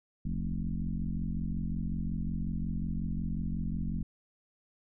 sine tone with frequency modulation, 106.6 Hz, G#2, 46 cents sharp, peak -30 dBFS, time 0.25-4.03 s, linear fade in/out 5 ms, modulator 45.5 Hz, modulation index 2.8, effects none

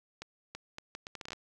accelerating click train, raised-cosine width 0.2 ms, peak -24 dBFS, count 12, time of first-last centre 0.22-1.332 s, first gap 330 ms, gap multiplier 0.71, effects none

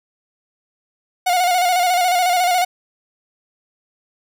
45% pulse tone with vibrato, 720 Hz, F#5, 47 cents flat, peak -14 dBFS, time 1.26-2.65 s, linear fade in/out 10 ms, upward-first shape square, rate 14 Hz, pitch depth 43 cents each way, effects none

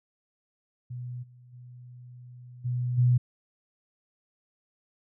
sine tone with level steps, 123.47 Hz, B2, in tune, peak -34 / -50 / -44 / -26 / -18 dBFS, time 0.9-3.18 s, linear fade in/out 10 ms, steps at 1.22 / 1.52 / 2.64 / 2.97 s, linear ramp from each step 20 ms, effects none

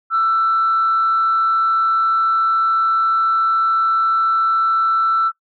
sine tone with frequency modulation, 1333 Hz, E6, 19 cents sharp, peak -12 dBFS, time 0.1-5.32 s, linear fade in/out 50 ms, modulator 161 Hz, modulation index 0.22, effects noise-tail reverb RT60 0.1 s tail -19 dB re dry + tanh soft clip ceiling -9 dBFS

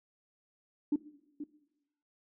sine tone with echo, 294.2 Hz, D4, 3 cents sharp, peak -24 dBFS, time 0.92-0.96 s, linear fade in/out 5 ms, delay 480 ms, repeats 1, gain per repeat -12 dB, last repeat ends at 1.44 s, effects noise-tail reverb RT60 1.0 s tail -19 dB re dry + tanh soft clip ceiling -20 dBFS

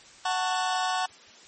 sawtooth chord, F# minor, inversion none, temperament just, 740 / 888 / 1110 Hz, F#5 / A5 / C#6, 0 / +16 / +2 cents, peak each -23 / -28 / -27 dBFS, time 0.25-1.06 s, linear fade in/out 5 ms, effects white hiss -51 dBFS RMS until 1.47 s + MP3 32 kbps

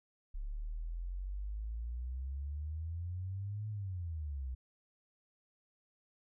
sine exponential two-way sweep, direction up then down, 34.41 to 108.1 to 61.8 Hz, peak -37 dBFS, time 0.34-4.55 s, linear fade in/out 10 ms, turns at 3.69 s, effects none

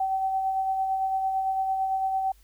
sine tone with tremolo, 767 Hz, G5, 38 cents flat, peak -22 dBFS, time 0-2.32 s, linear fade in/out 5 ms, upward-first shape sine, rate 8.9 Hz, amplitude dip 35%, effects added 50 Hz sine -54 dBFS peak until 2.43 s + white hiss -63 dBFS RMS until 2.43 s

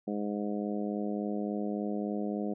harmonic tone, 103.5 Hz, G#2, 5 cents flat, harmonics 2 / 3 / 4 / 5 / 6 / 7, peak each -33 / -37 / -39 / -41 / -43 / -44 dBFS, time 0.07-2.54 s, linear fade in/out 10 ms, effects none

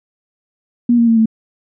sine tone with pitch steps, 239.4 / 233.5 / 227.8 / 222.2 Hz, A#3 / A#3 / A#3 / A3, +46 / +3 / -40 / +17 cents, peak -8 dBFS, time 0.89-1.258 s, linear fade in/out 5 ms, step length 92 ms, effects none

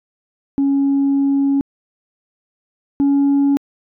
sine tone pair in turn, 277.2 / 280.3 Hz, C#4 / C#4, 0 / +19 cents, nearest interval unison, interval 19 cents, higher second, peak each -11 / -9 dBFS, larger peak second, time 0.58-1.61 / 3-3.57 s, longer first, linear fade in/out 0 ms, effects tanh soft clip ceiling -10 dBFS

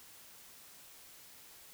silence, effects white hiss -56 dBFS RMS until 1.73 s

